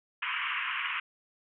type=band-pass noise; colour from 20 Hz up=white; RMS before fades=-33 dBFS; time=0.22-1 s; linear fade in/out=5 ms; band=990 to 3000 Hz; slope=96 dB/octave; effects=none